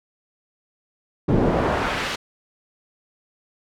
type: noise with band-pass filter sweep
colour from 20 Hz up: brown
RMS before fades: -21 dBFS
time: 1.28-2.16 s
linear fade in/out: 10 ms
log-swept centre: 270 to 3600 Hz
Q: 0.84
effects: none